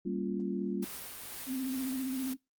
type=chord; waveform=sine; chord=G half-diminished seventh; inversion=none; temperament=equal; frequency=196 / 233.1 / 277.2 / 349.2 Hz; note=G3 / Bb3 / Db4 / F4; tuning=0 / 0 / 0 / 0 cents; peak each=-35 / -38 / -39 / -37 dBFS; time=0.05-0.85 s; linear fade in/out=10 ms
type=noise with tremolo; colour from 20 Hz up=white; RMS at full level=-42 dBFS; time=0.82-2.34 s; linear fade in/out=10 ms; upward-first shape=triangle; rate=2.2 Hz; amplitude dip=30%
type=tone with vibrato; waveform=sine; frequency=261.6 Hz; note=C4; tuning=in tune; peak=-32 dBFS; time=1.46-2.37 s; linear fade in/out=50 ms; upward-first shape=sine; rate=15 Hz; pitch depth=47 cents each way
effects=noise-tail reverb RT60 0.2 s tail -22 dB re dry + Opus 48 kbps